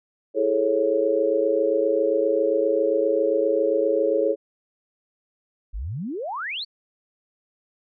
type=chord; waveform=sine; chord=A major seventh; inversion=second; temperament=just; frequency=330 / 412.5 / 440 / 550 Hz; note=E4 / G#4 / A4 / C#5; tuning=+2 / -12 / 0 / -14 cents; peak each=-27 / -25 / -23 / -22 dBFS; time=0.34-4.36 s; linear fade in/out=50 ms
type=exponential sweep; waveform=sine; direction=up; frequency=42.13 to 4604 Hz; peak=-27 dBFS; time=5.73-6.65 s; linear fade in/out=20 ms
effects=none